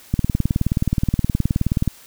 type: click train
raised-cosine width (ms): 5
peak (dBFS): -5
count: 34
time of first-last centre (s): 0.14-1.877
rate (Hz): 19
effects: white hiss -46 dBFS RMS until 2.06 s